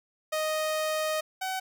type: tone pair in turn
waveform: sawtooth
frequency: 622.3 / 755.8 Hz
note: D#5 / F#5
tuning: 0 / +37 cents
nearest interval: minor third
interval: 337 cents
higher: second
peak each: -23 / -26 dBFS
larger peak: first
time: 0.32-1.21 / 1.41-1.6 s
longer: first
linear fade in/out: 10 ms
effects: none